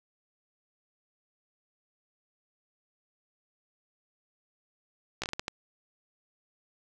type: slowing click train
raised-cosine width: 0.2 ms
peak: -15 dBFS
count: 7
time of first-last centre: 5.22-5.481 s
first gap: 16 ms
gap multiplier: 1.4
effects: none